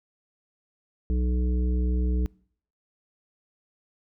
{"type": "harmonic tone", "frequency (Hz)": 61.74, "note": "B1", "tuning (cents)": 0, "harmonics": [1, 3, 5, 7], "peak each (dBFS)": [-22, -32, -36, -39], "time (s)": [1.1, 2.26], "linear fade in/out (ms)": 0, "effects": ["noise-tail reverb RT60 0.6 s tail -25 dB re dry"]}